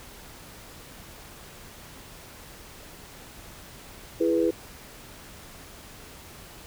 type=chord; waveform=sine; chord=E major; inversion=none; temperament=equal with one note detuned; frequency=332.5 / 415.3 / 493.9 Hz; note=E4 / G#4 / B4; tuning=+15 / 0 / 0 cents; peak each=-23 / -27 / -25 dBFS; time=4.2-4.51 s; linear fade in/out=10 ms; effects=pink hiss -46 dBFS RMS until 6.66 s